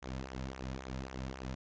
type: tone with flanger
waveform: sawtooth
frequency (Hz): 65.41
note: C2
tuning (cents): 0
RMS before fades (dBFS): -42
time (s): 0.02-1.55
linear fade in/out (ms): 10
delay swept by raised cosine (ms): 0.21 to 2.71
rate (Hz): 3.7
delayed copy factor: -0.7
effects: resampled to 16000 Hz